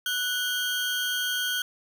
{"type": "tone pair together", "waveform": "40% pulse", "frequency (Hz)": [1480, 3213], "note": ["F#6", "G7"], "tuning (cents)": [0, 42], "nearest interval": "octave + minor second", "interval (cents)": 1342, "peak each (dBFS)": [-28, -28], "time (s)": [0.06, 1.62], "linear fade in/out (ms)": 2, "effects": []}